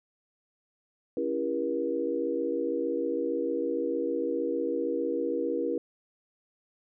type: chord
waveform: sine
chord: C# diminished seventh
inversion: none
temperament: just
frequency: 277.2 / 332.6 / 399.1 / 479 Hz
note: C#4 / E4 / G4 / Bb4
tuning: 0 / +16 / +31 / +47 cents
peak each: -34 / -32 / -35 / -30 dBFS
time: 1.17-5.78 s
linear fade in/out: 2 ms
effects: none